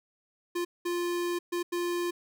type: tone bursts at uneven times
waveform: square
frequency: 349.2 Hz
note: F4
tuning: in tune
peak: -29 dBFS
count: 4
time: 0.55-0.65 / 0.85-1.39 / 1.52-1.63 / 1.72-2.11 s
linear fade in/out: 10 ms
effects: none